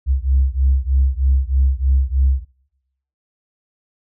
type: beating tone pair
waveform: sine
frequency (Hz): 65.41 / 68.61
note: C2 / C#2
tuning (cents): 0 / -17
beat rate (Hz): 3.2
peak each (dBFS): -15 / -16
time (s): 0.06-2.45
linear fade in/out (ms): 50
effects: noise-tail reverb RT60 0.8 s tail -21 dB re dry + tanh soft clip ceiling -7 dBFS